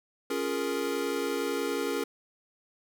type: chord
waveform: square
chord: Bb minor seventh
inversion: first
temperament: equal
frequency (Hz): 277.2 / 349.2 / 415.3 / 466.2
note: Db4 / F4 / Ab4 / Bb4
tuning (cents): 0 / 0 / 0 / 0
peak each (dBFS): -35 / -37 / -34 / -34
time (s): 0.3-2.04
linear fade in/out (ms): 5
effects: none